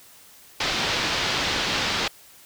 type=low-pass noise; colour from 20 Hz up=white; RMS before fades=-25 dBFS; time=0.6-2.08 s; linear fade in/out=5 ms; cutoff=4700 Hz; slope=24 dB/octave; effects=white hiss -50 dBFS RMS until 2.45 s